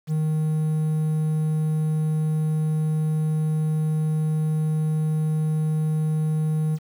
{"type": "tone with quantisation", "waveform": "triangle", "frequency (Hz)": 155.56, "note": "D#3", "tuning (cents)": 0, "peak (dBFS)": -18, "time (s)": [0.07, 6.79], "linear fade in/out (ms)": 50, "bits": 8, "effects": []}